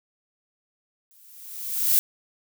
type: noise with exponential growth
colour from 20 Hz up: violet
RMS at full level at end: -17 dBFS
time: 1.11-1.99 s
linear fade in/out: 0 ms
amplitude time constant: 190 ms
effects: none